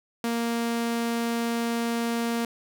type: tone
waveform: sawtooth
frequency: 233.1 Hz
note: A#3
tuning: in tune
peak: -21 dBFS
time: 0.24-2.45 s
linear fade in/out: 2 ms
effects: none